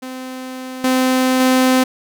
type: tone with level steps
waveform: sawtooth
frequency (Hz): 257.8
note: C4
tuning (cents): -26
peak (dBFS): -23 / -9 / -7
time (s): 0.02-1.84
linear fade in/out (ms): 10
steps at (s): 0.84 / 1.4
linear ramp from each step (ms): 2
effects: none